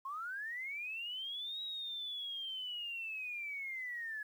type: linear two-way sweep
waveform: sine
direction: up then down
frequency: 1046.5 to 3849 to 1687 Hz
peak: -39 dBFS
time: 0.05-4.23 s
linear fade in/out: 5 ms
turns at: 1.62 s
effects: 11-bit